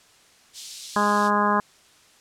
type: high-pass noise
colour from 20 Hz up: pink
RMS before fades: -36 dBFS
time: 0.53-1.31 s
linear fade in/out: 50 ms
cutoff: 3600 Hz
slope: 24 dB/octave
type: harmonic tone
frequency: 206.6 Hz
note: G#3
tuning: 9 cents flat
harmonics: 1 / 2 / 3 / 4 / 5 / 6 / 7 / 8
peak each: -25 / -29 / -29 / -27 / -22 / -26 / -33 / -29 dBFS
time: 0.96-1.6 s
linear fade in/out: 2 ms
effects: white hiss -55 dBFS RMS until 2.2 s + low-pass 8000 Hz 12 dB/octave